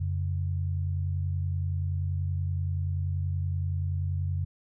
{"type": "tone pair together", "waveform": "sine", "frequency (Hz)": [89.5, 140], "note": ["F2", "C#3"], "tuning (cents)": [43, 18], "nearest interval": "minor sixth", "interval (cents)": 775, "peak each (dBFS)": [-27, -34], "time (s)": [0, 4.45], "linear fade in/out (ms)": 10, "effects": []}